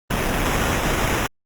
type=noise with sample-and-hold; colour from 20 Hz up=pink; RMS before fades=-21 dBFS; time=0.1-1.27 s; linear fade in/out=10 ms; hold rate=4410 Hz; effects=Opus 24 kbps